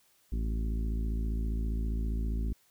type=harmonic tone; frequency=55 Hz; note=A1; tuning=in tune; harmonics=1 / 2 / 3 / 4 / 5 / 6 / 7; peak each=-29 / -43 / -44 / -41 / -45 / -52 / -51 dBFS; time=0.32-2.53 s; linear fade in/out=5 ms; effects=white hiss -67 dBFS RMS until 2.7 s